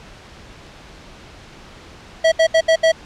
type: tone bursts at uneven times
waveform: square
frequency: 649 Hz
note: E5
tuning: 27 cents flat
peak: -11 dBFS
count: 5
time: 2.24-2.32 / 2.39-2.47 / 2.54-2.61 / 2.68-2.76 / 2.83-2.92 s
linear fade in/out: 10 ms
effects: pink hiss -41 dBFS RMS until 3.05 s + low-pass 5000 Hz 12 dB/octave